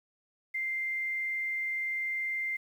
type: tone with quantisation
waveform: sine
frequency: 2093 Hz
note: C7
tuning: in tune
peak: -30 dBFS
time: 0.54-2.57 s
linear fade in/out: 10 ms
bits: 10
effects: none